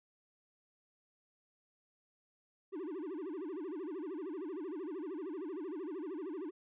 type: tone with vibrato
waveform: triangle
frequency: 340 Hz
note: F4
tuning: 46 cents flat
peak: -37 dBFS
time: 2.72-6.51 s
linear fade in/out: 20 ms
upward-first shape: sine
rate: 13 Hz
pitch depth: 270 cents each way
effects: resampled to 8000 Hz